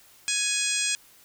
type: harmonic tone with a mistuned harmonic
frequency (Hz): 833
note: G#5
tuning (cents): +5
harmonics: 2 / 3 / 4 / 5 / 6 / 7 / 8 / 9 / 10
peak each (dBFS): -36 / -30 / -32 / -36 / -33 / -35 / -32 / -33 / -31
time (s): 0.28-0.95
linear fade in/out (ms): 0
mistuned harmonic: 7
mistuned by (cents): -17
effects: white hiss -55 dBFS RMS until 1.24 s